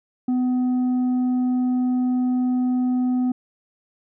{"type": "tone with tanh clipping", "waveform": "sine", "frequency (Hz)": 251.3, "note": "B3", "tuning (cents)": 30, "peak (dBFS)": -19, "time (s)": [0.28, 3.32], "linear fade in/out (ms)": 5, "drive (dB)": 4, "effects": []}